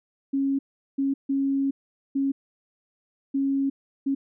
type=tone bursts at uneven times; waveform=sine; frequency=274.1 Hz; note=C#4; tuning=19 cents flat; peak=-21 dBFS; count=6; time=0.33-0.59 / 0.98-1.14 / 1.29-1.71 / 2.15-2.32 / 3.34-3.7 / 4.06-4.15 s; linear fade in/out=10 ms; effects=none

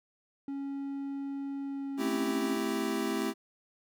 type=tone with pitch glide; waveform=triangle; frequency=277.2 to 275 Hz; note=C#4 to C#4; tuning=0 to -14 cents; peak=-32 dBFS; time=0.48-2.57 s; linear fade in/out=2 ms; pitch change=-14 cents; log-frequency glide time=1.61-1.99 s
type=chord; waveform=square; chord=A minor seventh; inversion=none; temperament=equal; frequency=220 / 261.6 / 329.6 / 392 Hz; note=A3 / C4 / E4 / G4; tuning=0 / 0 / 0 / 0 cents; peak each=-36 dBFS; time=1.97-3.34 s; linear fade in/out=50 ms
effects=none

